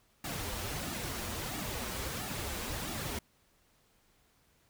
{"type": "noise with flanger", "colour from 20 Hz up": "pink", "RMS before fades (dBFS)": -38, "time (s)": [0.24, 3.19], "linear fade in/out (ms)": 5, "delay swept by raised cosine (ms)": [1.9, 7.2], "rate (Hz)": 1.5, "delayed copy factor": -0.7, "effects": ["pink hiss -69 dBFS RMS until 4.69 s"]}